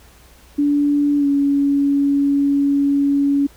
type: tone with pitch glide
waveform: sine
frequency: 289 to 281.6 Hz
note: D4 to C#4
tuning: -28 to +27 cents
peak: -13 dBFS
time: 0.58-3.47 s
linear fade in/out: 10 ms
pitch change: -45 cents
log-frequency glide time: 1.18-1.26 s
effects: added 60 Hz sine -48 dBFS peak until 3.56 s + pink hiss -49 dBFS RMS until 3.56 s